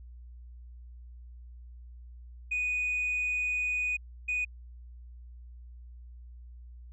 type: tone bursts at uneven times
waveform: sine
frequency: 2480 Hz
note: D#7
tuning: 6 cents flat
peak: -26 dBFS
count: 2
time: 2.51-3.97 / 4.28-4.45 s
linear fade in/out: 10 ms
effects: tanh soft clip ceiling -25 dBFS + added 60 Hz sine -45 dBFS peak until 6.92 s